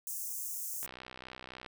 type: high-pass noise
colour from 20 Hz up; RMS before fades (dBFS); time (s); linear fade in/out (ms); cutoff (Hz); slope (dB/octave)
white; -39; 0.07-0.86; 0; 6000; 48
type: click train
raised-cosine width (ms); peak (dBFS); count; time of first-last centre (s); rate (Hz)
0.3; -29; 54; 0.83-1.662; 63.7
effects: none